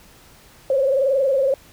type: tone with frequency modulation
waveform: sine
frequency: 540 Hz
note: C#5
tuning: 45 cents flat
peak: -15 dBFS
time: 0.7-1.54 s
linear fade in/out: 2 ms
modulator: 21.6 Hz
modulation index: 1.2
effects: pink hiss -49 dBFS RMS until 1.72 s